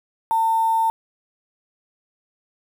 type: tone with quantisation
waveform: sine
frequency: 900 Hz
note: A5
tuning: 39 cents sharp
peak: -16 dBFS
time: 0.31-0.9 s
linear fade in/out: 0 ms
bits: 6
effects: none